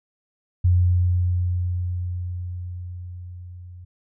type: tone with level ramp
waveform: sine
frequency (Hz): 89.2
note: F2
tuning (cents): +37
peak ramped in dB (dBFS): -13 to -38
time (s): 0.64-3.85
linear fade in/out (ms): 10
effects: none